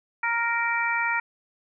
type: harmonic tone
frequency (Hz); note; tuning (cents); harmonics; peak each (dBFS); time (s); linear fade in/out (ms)
466.2; A#4; 0; 2 / 3 / 4 / 5; -28 / -28 / -28 / -28; 0.23-1.2; 5
effects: none